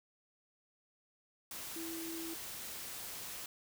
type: tone in noise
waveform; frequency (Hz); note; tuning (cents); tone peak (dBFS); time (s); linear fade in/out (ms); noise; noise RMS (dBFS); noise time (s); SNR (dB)
sine; 329.6; E4; 0; -42; 1.76-2.34; 2; white; -45; 1.51-3.46; 0
effects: none